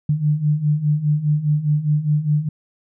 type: beating tone pair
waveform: sine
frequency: 146.83 / 151.73 Hz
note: D3 / D#3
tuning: 0 / -43 cents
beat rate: 4.9 Hz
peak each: -21 / -17 dBFS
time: 0.09-2.49 s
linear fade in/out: 5 ms
effects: none